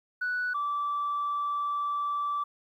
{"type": "tone pair in turn", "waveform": "sine", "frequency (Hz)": [1480, 1161.9], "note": ["F#6", "D6"], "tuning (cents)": [0, -19], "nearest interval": "major third", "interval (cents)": 419, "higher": "first", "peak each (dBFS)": -26, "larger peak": "neither", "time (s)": [[0.21, 0.54], [0.54, 2.44]], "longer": "second", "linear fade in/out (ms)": 10, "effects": ["tanh soft clip ceiling -24 dBFS", "11-bit"]}